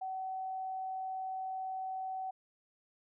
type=tone; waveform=sine; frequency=757 Hz; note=F#5; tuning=39 cents sharp; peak=-36 dBFS; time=0.01-2.31 s; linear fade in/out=10 ms; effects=none